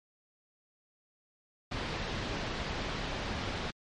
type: low-pass noise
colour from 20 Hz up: pink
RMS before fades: -36 dBFS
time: 1.71-3.71 s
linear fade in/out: 10 ms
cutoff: 4700 Hz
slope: 24 dB/octave
effects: MP3 48 kbps